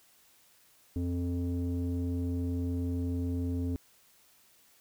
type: tone with low-pass filter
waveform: square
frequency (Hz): 87.31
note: F2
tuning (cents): 0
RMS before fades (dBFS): -32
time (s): 0.96-3.76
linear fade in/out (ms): 0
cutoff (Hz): 330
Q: 7.9
effects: white hiss -63 dBFS RMS until 4.8 s